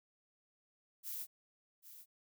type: noise with echo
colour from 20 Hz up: violet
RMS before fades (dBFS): -43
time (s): 1.03-1.27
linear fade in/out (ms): 50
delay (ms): 790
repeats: 1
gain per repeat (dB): -12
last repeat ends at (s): 2.06
effects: none